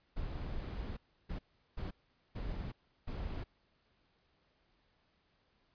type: noise bursts at uneven times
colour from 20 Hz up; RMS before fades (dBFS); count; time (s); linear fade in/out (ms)
brown; -40; 5; 0.16-0.97 / 1.29-1.39 / 1.77-1.91 / 2.35-2.72 / 3.07-3.44; 10
effects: pink hiss -74 dBFS RMS until 5.74 s + resampled to 11025 Hz